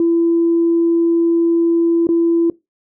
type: tone with dropouts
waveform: sine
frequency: 336 Hz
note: E4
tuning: 33 cents sharp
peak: -10 dBFS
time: 0-2.5 s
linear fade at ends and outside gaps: 2 ms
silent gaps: 2.07-2.089 s
effects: noise-tail reverb RT60 0.2 s tail -21 dB re dry + tanh soft clip ceiling -6 dBFS